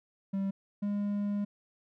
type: tone pair in turn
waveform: triangle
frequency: 195.2 / 204.1 Hz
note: G3 / G#3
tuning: -7 / -30 cents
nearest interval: minor second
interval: 77 cents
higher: second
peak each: -27 dBFS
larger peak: neither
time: 0.33-0.51 / 0.82-1.45 s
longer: second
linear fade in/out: 10 ms
effects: none